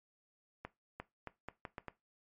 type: accelerating click train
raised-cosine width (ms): 0.5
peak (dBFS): -27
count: 7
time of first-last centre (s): 0.65-1.883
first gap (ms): 350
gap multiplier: 0.78
effects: noise-tail reverb RT60 0.2 s tail -17 dB re dry + MP3 48 kbps